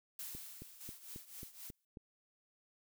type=noise with exponential decay; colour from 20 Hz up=blue; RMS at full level=-44 dBFS; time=0.19-1.85 s; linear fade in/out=2 ms; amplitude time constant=360 ms
type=click train; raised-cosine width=3 ms; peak=-36 dBFS; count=7; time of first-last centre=0.35-1.972 s; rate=3.7 Hz
type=noise with tremolo; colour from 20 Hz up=blue; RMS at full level=-48 dBFS; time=0.8-1.71 s; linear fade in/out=10 ms; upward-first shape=triangle; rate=3.8 Hz; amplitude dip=85%
effects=none